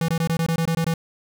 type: tone bursts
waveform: square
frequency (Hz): 164.81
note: E3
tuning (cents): 0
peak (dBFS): -20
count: 10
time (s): 0.01-0.939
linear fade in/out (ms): 2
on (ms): 74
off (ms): 21
effects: none